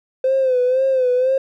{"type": "tone with vibrato", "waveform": "triangle", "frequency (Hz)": 515, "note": "C5", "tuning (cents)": -28, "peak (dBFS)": -10, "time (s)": [0.24, 1.38], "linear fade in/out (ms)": 5, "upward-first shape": "sine", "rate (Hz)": 2, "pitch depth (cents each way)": 67, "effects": ["tanh soft clip ceiling -11 dBFS"]}